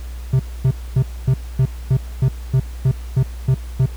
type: tone bursts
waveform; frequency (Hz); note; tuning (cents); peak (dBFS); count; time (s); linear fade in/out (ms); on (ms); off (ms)
triangle; 130.81; C3; 0; -9; 12; 0.33-3.86; 5; 65; 250
effects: added 60 Hz sine -27 dBFS peak until 3.96 s + pink hiss -44 dBFS RMS until 3.96 s